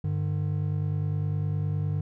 triangle tone pair together, 100 / 149.83 Hz, G2 / D3, +35 / +35 cents, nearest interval perfect fifth, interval 700 cents, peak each -26 dBFS, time 0.04-2.01 s, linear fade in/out 5 ms, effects none

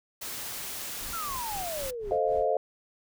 white noise, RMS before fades -37 dBFS, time 0.21-1.91 s, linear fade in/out 10 ms
brown noise with tremolo, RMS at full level -43 dBFS, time 1.01-2.48 s, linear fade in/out 0 ms, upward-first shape sine, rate 3.9 Hz, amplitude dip 100%
sine exponential sweep, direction down, 1400 to 378.9 Hz, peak -33 dBFS, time 1.13-2.13 s, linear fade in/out 5 ms
sine chord, F dominant seventh, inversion first, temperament equal, 440 / 523.3 / 622.3 / 698.5 Hz, A4 / C5 / Eb5 / F5, 0 / 0 / 0 / 0 cents, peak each -29 dBFS, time 2.11-2.57 s, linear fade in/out 2 ms
effects none

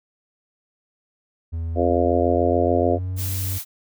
triangle tone with pitch glide, 82.41 to 94.12 Hz, E2 to F#2, 0 to +30 cents, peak -22 dBFS, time 1.52-3.59 s, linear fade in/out 20 ms, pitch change +230 cents, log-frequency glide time 2.03-3.26 s
harmonic tone, 86.9 Hz, F2, 8 cents flat, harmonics 3 / 4 / 5 / 6 / 7 / 8, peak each -24 / -24 / -24 / -24 / -24 / -24 dBFS, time 1.75-2.99 s, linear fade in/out 50 ms
blue noise, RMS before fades -30 dBFS, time 3.16-3.65 s, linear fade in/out 50 ms
effects none

